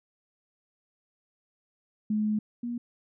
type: tone pair in turn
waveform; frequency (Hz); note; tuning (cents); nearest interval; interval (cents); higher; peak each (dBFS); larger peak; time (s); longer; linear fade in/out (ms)
sine; 213 / 239; G#3 / A#3; +44 / +43; major second; 199; second; -24 / -30; first; 2.1-2.39 / 2.63-2.78; first; 5
effects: none

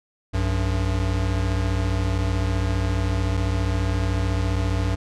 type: tone pair together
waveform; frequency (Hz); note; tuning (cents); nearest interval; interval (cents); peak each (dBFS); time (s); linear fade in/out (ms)
square; 60.16 / 95.5; B1 / G2; -45 / -45; minor sixth; 800; -25 / -23; 0.33-4.96; 20
effects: low-pass 7000 Hz 12 dB/octave

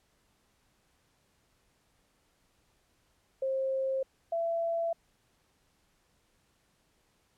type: tone pair in turn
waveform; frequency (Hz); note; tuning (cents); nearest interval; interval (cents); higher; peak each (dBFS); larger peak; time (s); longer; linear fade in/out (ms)
sine; 532 / 670.3; C5 / E5; +29 / +29; major third; 400; second; -28; neither; 3.42-4.03 / 4.32-4.93; neither; 5
effects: pink hiss -71 dBFS RMS until 7.37 s + low-pass 12000 Hz 12 dB/octave

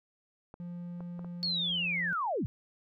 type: clicks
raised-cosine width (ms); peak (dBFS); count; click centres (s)
1; -33; 4; 0.541 / 1.006 / 1.193 / 1.246
type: tone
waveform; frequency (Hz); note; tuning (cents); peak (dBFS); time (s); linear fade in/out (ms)
triangle; 174.61; F3; 0; -36; 0.6-2.13; 0
type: linear sweep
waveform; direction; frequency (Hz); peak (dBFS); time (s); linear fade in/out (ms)
sine; down; 4435 to 77.78; -29; 1.43-2.46; 0
effects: none

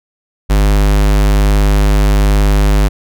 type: tone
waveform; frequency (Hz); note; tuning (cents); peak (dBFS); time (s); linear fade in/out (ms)
square; 50.6; G#1; -44; -8; 0.49-2.89; 20
effects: none

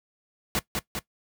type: noise with echo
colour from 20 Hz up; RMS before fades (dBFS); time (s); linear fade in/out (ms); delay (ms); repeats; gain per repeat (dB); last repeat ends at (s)
pink; -25; 0.55-0.59; 0; 200; 2; -3; 0.99
effects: noise-tail reverb RT60 0.1 s tail -18 dB re dry + high-pass 60 Hz 12 dB/octave

